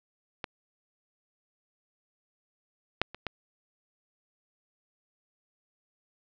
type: clicks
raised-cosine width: 0.3 ms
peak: -17 / -7 / -25 / -16 dBFS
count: 4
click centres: 0.442 / 3.016 / 3.146 / 3.267 s
effects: low-pass 5000 Hz 12 dB/octave